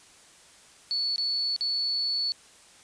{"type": "tone with dropouts", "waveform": "sine", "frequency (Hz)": 4435, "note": "C#8", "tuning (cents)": 0, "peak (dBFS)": -25, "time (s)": [0.91, 2.32], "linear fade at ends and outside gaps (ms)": 0, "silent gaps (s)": [[1.16, 1.181], [1.563, 1.609]], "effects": ["white hiss -54 dBFS RMS until 2.83 s", "resampled to 22050 Hz"]}